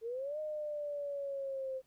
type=linear two-way sweep; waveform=sine; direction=up then down; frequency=440 to 617 to 520 Hz; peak=-36 dBFS; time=0.01-1.82 s; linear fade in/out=50 ms; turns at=0.39 s; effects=pink hiss -74 dBFS RMS until 1.86 s